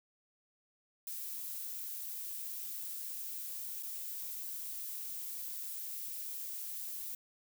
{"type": "noise with dropouts", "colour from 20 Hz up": "violet", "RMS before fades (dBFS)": -42, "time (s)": [1.07, 7.15], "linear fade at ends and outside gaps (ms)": 2, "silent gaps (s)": [3.827, 3.831], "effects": []}